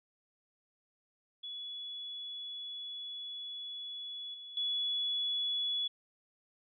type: tone with level steps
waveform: sine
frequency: 3400 Hz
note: G#7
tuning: 40 cents sharp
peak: -40 / -45 / -31 dBFS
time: 1.43-5.88 s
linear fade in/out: 10 ms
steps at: 4.34 / 4.57 s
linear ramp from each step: 2 ms
effects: none